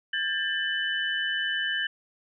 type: tone cluster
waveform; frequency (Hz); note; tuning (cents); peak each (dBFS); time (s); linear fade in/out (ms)
sine; 1607 / 1767 / 2997; G6 / A6 / F#7; +43 / +7 / +22; -30; 0.13-1.87; 5
effects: none